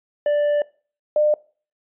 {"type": "tone pair in turn", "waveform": ["triangle", "sine"], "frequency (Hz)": [587.3, 601.4], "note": ["D5", "D5"], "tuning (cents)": [0, 41], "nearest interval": "unison", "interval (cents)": 41, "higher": "second", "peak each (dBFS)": -14, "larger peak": "neither", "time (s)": [[0.26, 0.62], [1.16, 1.34]], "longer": "first", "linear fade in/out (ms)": 2, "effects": ["noise-tail reverb RT60 0.4 s tail -22 dB re dry", "resampled to 8000 Hz"]}